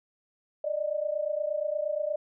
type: tone pair together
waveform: sine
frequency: 587.3 / 615.8 Hz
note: D5 / D#5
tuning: 0 / -18 cents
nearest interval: minor second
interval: 82 cents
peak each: -30 / -30 dBFS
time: 0.64-2.16 s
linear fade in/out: 5 ms
effects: none